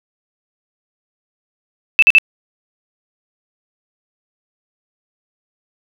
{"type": "tone bursts", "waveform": "sine", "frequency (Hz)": 2637, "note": "E7", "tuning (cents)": 0, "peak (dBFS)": -4, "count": 3, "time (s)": [1.99, 2.184], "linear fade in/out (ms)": 0, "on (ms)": 34, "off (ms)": 46, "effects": []}